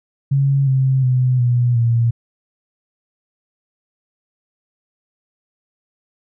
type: tone with pitch steps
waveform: sine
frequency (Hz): 138.1 / 132.47 / 127.08 / 121.9 / 116.94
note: C#3 / C3 / B2 / B2 / A#2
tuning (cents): -6 / +22 / +50 / -22 / +6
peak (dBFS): -12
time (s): 0.31-2.11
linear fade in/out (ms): 10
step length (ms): 360
effects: none